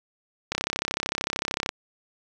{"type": "click train", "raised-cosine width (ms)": 0.2, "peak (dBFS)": -8, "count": 40, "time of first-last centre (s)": [0.52, 1.691], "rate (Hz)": 33.3, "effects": ["7-bit"]}